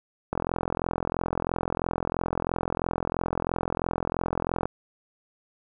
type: click train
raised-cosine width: 1 ms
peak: -12 dBFS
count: 187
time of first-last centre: 0.33-4.656 s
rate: 43 Hz
effects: none